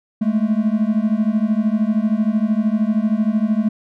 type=beating tone pair; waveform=triangle; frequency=209.5 / 222.5 Hz; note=G#3 / A3; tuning=+15 / +20 cents; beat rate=13 Hz; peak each=-16 dBFS; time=0.21-3.69 s; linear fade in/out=10 ms; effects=none